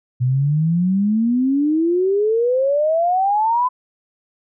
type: exponential sweep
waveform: sine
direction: up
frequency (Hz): 122.1 to 1022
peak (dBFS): -14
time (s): 0.2-3.69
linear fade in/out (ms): 20
effects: none